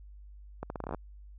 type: accelerating click train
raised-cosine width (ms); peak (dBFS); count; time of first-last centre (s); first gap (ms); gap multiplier
1; -22; 11; 0.63-0.947; 71; 0.8
effects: added 50 Hz sine -47 dBFS peak until 1.38 s